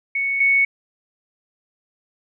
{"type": "tone pair in turn", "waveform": "sine", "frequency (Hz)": [2217, 2217], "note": ["C#7", "C#7"], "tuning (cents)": [0, 0], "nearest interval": "unison", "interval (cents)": 0, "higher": "neither", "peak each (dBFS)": [-19, -13], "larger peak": "second", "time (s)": [[0.15, 0.4], [0.4, 0.65]], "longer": "neither", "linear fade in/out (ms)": 5, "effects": []}